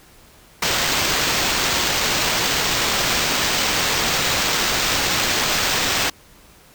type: noise with sample-and-hold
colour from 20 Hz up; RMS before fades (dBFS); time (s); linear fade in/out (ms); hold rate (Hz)
blue; -20; 0.62-6.1; 5; 11025
effects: pink hiss -49 dBFS RMS until 6.74 s